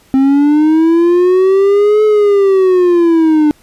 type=linear two-way sweep; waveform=triangle; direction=up then down; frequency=263.5 to 430 to 296.9 Hz; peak=-4 dBFS; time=0.14-3.51 s; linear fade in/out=0 ms; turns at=2.04 s; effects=pink hiss -48 dBFS RMS until 3.62 s + resampled to 32000 Hz